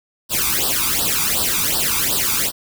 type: noise with flanger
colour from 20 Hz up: white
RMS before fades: -19 dBFS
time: 0.29-2.52 s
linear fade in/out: 50 ms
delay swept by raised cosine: 0.22 to 0.86 ms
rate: 2.7 Hz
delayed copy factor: +0.95
effects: none